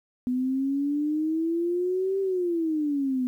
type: exponential two-way sweep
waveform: sine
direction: up then down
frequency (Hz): 248.1 to 392 to 248.1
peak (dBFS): -23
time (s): 0.27-3.27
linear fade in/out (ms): 0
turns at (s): 2.2
effects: 10-bit